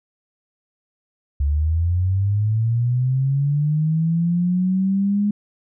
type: linear sweep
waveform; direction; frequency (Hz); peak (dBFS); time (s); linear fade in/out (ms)
sine; up; 69.2 to 207.7; -16; 1.4-5.31; 5
effects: none